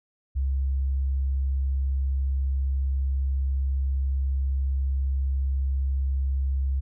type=tone; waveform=sine; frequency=67.3 Hz; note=C2; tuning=49 cents sharp; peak=-22 dBFS; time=0.35-6.81 s; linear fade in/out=20 ms; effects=none

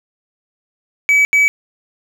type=tone bursts at uneven times; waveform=triangle; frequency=2285 Hz; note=D7; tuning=48 cents flat; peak=-7 dBFS; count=2; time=1.09-1.25 / 1.33-1.48 s; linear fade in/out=0 ms; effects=none

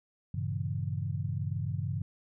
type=chord; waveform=sine; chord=G diminished seventh; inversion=none; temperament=equal; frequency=98 / 116.54 / 138.59 / 164.81 Hz; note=G2 / Bb2 / Db3 / Fb3; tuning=0 / 0 / 0 / 0 cents; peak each=-34 / -38 / -35 / -39 dBFS; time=0.34-2.02 s; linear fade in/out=5 ms; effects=none

